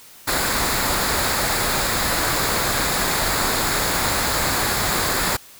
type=noise with comb filter; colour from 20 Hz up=pink; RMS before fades=-21 dBFS; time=0.27-5.37 s; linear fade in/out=10 ms; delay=0.34 ms; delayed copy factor=-0.5; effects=white hiss -45 dBFS RMS until 5.59 s